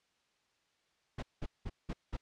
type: noise bursts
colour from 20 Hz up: brown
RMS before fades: -37 dBFS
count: 5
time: 1.18-2.17 s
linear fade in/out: 10 ms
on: 46 ms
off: 190 ms
effects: white hiss -75 dBFS RMS until 2.21 s + low-pass 5000 Hz 12 dB/octave